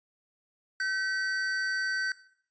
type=tone pair together; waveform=square; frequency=1532.6 / 1931 Hz; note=G6 / B6; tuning=-40 / -39 cents; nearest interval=major third; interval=401 cents; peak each=-29 / -39 dBFS; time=0.8-2.12 s; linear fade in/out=2 ms; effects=noise-tail reverb RT60 0.6 s tail -17 dB re dry + resampled to 16000 Hz